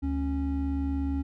triangle tone pair together, 73 / 275.6 Hz, D2 / C#4, -10 / -10 cents, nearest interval octave + major seventh, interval 2300 cents, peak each -27 dBFS, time 0.02-1.23 s, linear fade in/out 20 ms, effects none

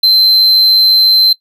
triangle tone, 4097 Hz, C8, 37 cents flat, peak -4 dBFS, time 0.03-1.33 s, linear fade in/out 5 ms, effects noise-tail reverb RT60 0.1 s tail -22 dB re dry

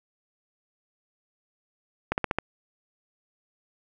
slowing click train, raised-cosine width 0.5 ms, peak -9 dBFS, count 5, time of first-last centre 2.12-2.386 s, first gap 59 ms, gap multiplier 1.08, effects none

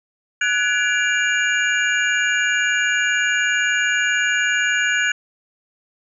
sine tone cluster, 1482 / 1689 / 2347 / 2819 / 6740 Hz, F#6 / G#6 / D7 / F7 / G#8, +2 / +29 / -2 / +16 / +25 cents, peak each -20 / -21 / -25 / -25 / -29 dBFS, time 0.41-5.12 s, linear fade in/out 5 ms, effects none

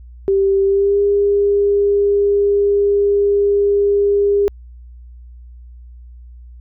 sine tone with pitch glide, 391.4 to 404.5 Hz, G4 to G#4, -3 to -46 cents, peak -11 dBFS, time 0.28-4.48 s, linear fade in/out 0 ms, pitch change +57 cents, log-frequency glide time 0.64-1 s, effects added 60 Hz sine -35 dBFS peak until 6.6 s

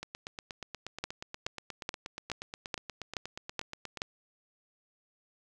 two click trains, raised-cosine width 0.2 ms, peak -15 / -22 dBFS, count 8 / 34, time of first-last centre 1.04-4.019 / 0.03-3.973 s, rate 2.35 / 8.37 Hz, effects none

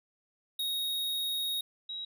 square / sine tone pair in turn, 3756 / 3842 Hz, A#7 / B7, +12 / -48 cents, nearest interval unison, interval 40 cents, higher second, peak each -31 / -36 dBFS, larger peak first, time 0.59-1.61 / 1.89-2.05 s, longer first, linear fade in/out 5 ms, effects none

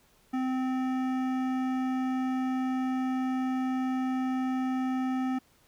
sine tone with hard clipping, 258.7 Hz, C4, 19 cents flat, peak -29 dBFS, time 0.33-5.39 s, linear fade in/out 10 ms, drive 14 dB, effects pink hiss -64 dBFS RMS until 5.67 s

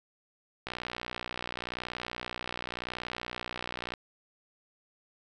click train, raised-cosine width 0.3 ms, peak -19 dBFS, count 200, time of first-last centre 0.67-3.938 s, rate 60.9 Hz, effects none

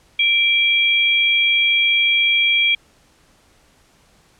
sine tone pair together, 2349 / 3283 Hz, D7 / G#7, 0 / -21 cents, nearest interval tritone, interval 579 cents, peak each -15 / -17 dBFS, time 0.19-2.75 s, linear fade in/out 5 ms, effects pink hiss -55 dBFS RMS until 4.39 s + low-pass 10000 Hz 12 dB/octave

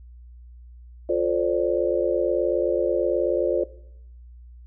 sine chord, D minor seventh, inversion first, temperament just, 352.4 / 440.5 / 528.6 / 587.3 Hz, F4 / A4 / C5 / D5, +16 / +2 / +18 / 0 cents, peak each -24 / -27 / -25 / -25 dBFS, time 1.09-3.64 s, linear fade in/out 5 ms, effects noise-tail reverb RT60 0.7 s tail -18 dB re dry + added 60 Hz sine -42 dBFS peak until 4.66 s

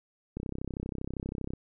click train, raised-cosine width 3 ms, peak -22 dBFS, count 39, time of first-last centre 0.37-1.536 s, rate 32.6 Hz, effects none

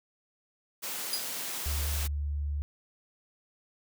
white high-pass noise, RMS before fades -36 dBFS, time 0.82-2.08 s, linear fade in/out 20 ms, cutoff 180 Hz, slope 12 dB/octave
sawtooth tone with exponential decay, 4899 Hz, D#8, 28 cents flat, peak -25 dBFS, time 1.13-1.3 s, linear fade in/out 2 ms, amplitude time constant 35 ms
sine tone, 72.7 Hz, D2, 17 cents flat, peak -29 dBFS, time 1.66-2.62 s, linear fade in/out 0 ms
effects none

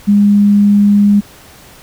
sine tone, 204.1 Hz, G#3, 30 cents flat, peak -5 dBFS, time 0.07-1.21 s, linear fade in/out 20 ms, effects pink hiss -39 dBFS RMS until 1.82 s

